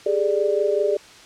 sine tone cluster, 400.4 / 425.6 / 590 Hz, G4 / G#4 / D5, +37 / +42 / +8 cents, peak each -22 dBFS, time 0.06-0.97 s, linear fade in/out 5 ms, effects white hiss -45 dBFS RMS until 1.25 s + low-pass 6000 Hz 12 dB/octave

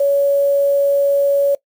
sine tone with quantisation, 562 Hz, C#5, 24 cents sharp, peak -11 dBFS, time 0-1.55 s, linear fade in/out 5 ms, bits 6, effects noise-tail reverb RT60 0.1 s tail -20 dB re dry

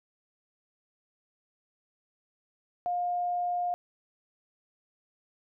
sine tone, 709 Hz, F5, 26 cents sharp, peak -27 dBFS, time 2.86-3.74 s, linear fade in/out 0 ms, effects none

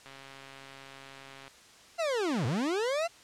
click train, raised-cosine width 0.3 ms, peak -32 dBFS, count 194, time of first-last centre 0.06-1.479 s, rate 136 Hz
40% pulse linear two-way sweep, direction down then up, 697 to 104.8 to 697 Hz, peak -27 dBFS, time 1.98-3.08 s, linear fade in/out 20 ms, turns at 2.46 s
effects white hiss -55 dBFS RMS until 3.23 s + low-pass 7000 Hz 12 dB/octave

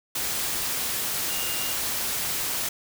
sine tone in noise, 2820 Hz, F7, 16 cents sharp, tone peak -35 dBFS, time 1.3-1.72 s, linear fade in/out 5 ms, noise white, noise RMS -28 dBFS, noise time 0.15-2.69 s, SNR -10 dB, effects none

